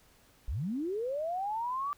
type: linear sweep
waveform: sine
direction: up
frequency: 43 to 1174.7 Hz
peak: -31 dBFS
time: 0.48-1.93 s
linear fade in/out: 0 ms
effects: pink hiss -63 dBFS RMS until 1.97 s